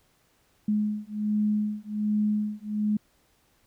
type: beating tone pair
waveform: sine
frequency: 210.1 / 211.4 Hz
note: G#3 / G#3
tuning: +20 / +31 cents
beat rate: 1.3 Hz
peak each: -27 / -27 dBFS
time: 0.68-2.97 s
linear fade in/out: 5 ms
effects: pink hiss -66 dBFS RMS until 3.66 s